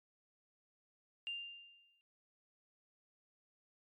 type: tone with exponential decay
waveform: sine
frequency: 2794 Hz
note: F7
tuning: in tune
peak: -35 dBFS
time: 1.27-2.01 s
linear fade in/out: 0 ms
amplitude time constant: 160 ms
effects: tanh soft clip ceiling -37 dBFS + MP3 32 kbps